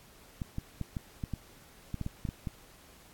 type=clicks; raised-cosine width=5 ms; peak=-22 dBFS; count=12; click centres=0.418 / 0.584 / 0.813 / 0.968 / 1.238 / 1.337 / 1.943 / 2.013 / 2.064 / 2.252 / 2.289 / 2.472 s; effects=pink hiss -57 dBFS RMS until 3.13 s + AAC 64 kbps